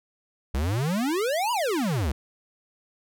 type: exponential two-way sweep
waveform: square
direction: up then down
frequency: 61.8 to 1009 to 61.8 Hz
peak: -24 dBFS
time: 0.54-2.12 s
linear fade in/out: 5 ms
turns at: 1.52 s
effects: none